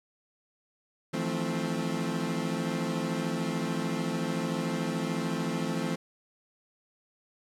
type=chord; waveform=30% pulse; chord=F major seventh; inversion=third; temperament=equal with one note detuned; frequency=161.05 / 174.61 / 220 / 261.6 Hz; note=E3 / F3 / A3 / C4; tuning=-40 / 0 / 0 / 0 cents; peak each=-32 dBFS; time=1.13-5.96 s; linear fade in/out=10 ms; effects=low-pass 10000 Hz 12 dB/octave + 10-bit